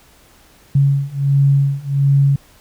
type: beating tone pair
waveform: sine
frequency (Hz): 138.59 / 139.99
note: C#3 / C#3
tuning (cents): 0 / +17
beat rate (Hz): 1.4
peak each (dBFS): -15 / -14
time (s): 0.75-2.36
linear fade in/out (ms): 5
effects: pink hiss -49 dBFS RMS until 2.6 s